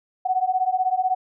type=beating tone pair; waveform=sine; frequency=737 / 753 Hz; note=F#5 / F#5; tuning=-7 / +30 cents; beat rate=16 Hz; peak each=-22 dBFS; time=0.25-1.15 s; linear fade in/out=10 ms; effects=none